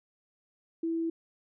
sine tone, 329.6 Hz, E4, in tune, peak -28 dBFS, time 0.83-1.1 s, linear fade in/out 5 ms, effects none

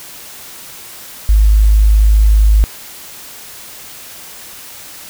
sine tone, 52.5 Hz, G#1, 19 cents sharp, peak -5 dBFS, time 1.29-2.64 s, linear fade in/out 0 ms, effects white hiss -33 dBFS RMS until 5.09 s

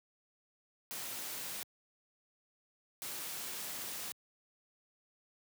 white noise bursts at uneven times, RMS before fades -42 dBFS, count 2, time 0.91-1.63 / 3.02-4.12 s, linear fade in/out 0 ms, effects high-pass 100 Hz 12 dB/octave

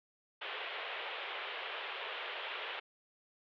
white band-pass noise, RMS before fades -42 dBFS, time 0.41-2.8 s, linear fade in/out 10 ms, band 400 to 3400 Hz, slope 48 dB/octave, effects none

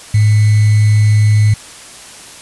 sine tone with sample-and-hold, 106.1 Hz, G#2, 38 cents sharp, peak -6 dBFS, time 0.14-1.54 s, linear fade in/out 5 ms, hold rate 2100 Hz, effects white hiss -34 dBFS RMS until 2.41 s + resampled to 24000 Hz

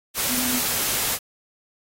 sine tone in noise, 250 Hz, B3, 21 cents sharp, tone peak -27 dBFS, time 0.28-0.62 s, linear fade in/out 50 ms, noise white, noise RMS -24 dBFS, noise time 0.14-1.19 s, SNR -6 dB, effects AAC 48 kbps

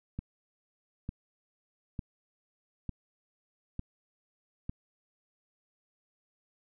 click train, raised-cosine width 5 ms, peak -23 dBFS, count 6, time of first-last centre 0.19-4.695 s, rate 1.11 Hz, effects none

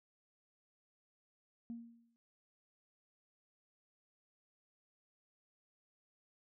sine tone with exponential decay, 233.1 Hz, A#3, in tune, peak -39 dBFS, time 1.7-2.16 s, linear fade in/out 0 ms, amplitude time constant 100 ms, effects noise-tail reverb RT60 0.5 s tail -25 dB re dry + tanh soft clip ceiling -36 dBFS

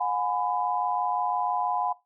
sine tone cluster, 721 / 827 / 1002 Hz, F#5 / G#5 / B5, -45 / -8 / +25 cents, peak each -29 dBFS, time 0-1.93 s, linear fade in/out 10 ms, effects noise-tail reverb RT60 0.2 s tail -18 dB re dry

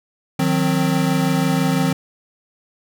square chord, C diminished, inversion first, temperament equal with one note detuned, 155.56 / 181.61 / 261.6 Hz, Eb3 / Gb3 / C4, 0 / -32 / 0 cents, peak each -21 dBFS, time 0.39-1.93 s, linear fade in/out 5 ms, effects none

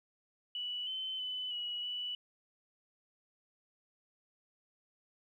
sine tone with pitch steps, 2955 / 3064 / 3009 / 2922 / 2958 Hz, F#7 / G7 / F#7 / F#7 / F#7, -3 / -40 / +28 / -22 / -1 cents, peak -36 dBFS, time 0.55-2.15 s, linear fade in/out 2 ms, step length 320 ms, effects 12-bit

